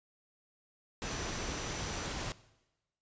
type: tone in noise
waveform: sine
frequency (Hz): 5920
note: F#8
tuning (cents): 0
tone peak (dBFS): -48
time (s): 1.05-2.06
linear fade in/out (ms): 0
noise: pink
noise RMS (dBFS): -38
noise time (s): 1.02-2.32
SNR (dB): -13
effects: noise-tail reverb RT60 1.0 s tail -19 dB re dry + resampled to 16000 Hz